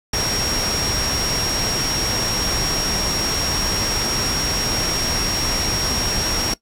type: tone in noise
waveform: sine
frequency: 5588 Hz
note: F8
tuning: in tune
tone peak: -22 dBFS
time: 0.13-6.54 s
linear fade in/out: 5 ms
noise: pink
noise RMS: -23 dBFS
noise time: 0.13-6.54 s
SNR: -2 dB
effects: noise-tail reverb RT60 0.1 s tail -19 dB re dry + low-pass 12000 Hz 12 dB/octave